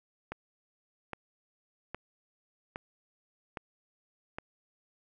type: click train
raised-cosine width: 0.5 ms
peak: -22 dBFS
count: 6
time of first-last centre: 0.32-4.385 s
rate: 1.23 Hz
effects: none